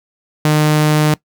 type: tone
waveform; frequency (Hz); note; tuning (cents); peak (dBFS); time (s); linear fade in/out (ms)
sawtooth; 152.2; D#3; -38; -6; 0.45-1.14; 2
effects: noise-tail reverb RT60 0.1 s tail -21 dB re dry